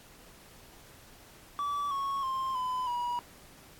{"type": "tone with pitch steps", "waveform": "triangle", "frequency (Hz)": [1152, 1102.5, 1055.2, 1009.8, 966.5], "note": ["D6", "C#6", "C6", "B5", "B5"], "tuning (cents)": [-34, -10, 14, 38, -38], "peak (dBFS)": -28, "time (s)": [1.59, 3.19], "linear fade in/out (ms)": 0, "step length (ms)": 320, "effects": ["pink hiss -55 dBFS RMS until 3.79 s", "AAC 64 kbps"]}